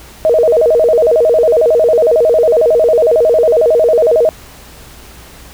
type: tone with vibrato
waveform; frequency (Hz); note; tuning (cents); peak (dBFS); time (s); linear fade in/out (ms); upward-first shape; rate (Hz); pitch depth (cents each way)
sine; 546; C#5; -26; -6; 0.25-4.29; 0; square; 11; 250
effects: added 60 Hz sine -39 dBFS peak until 5.53 s + pink hiss -37 dBFS RMS until 5.53 s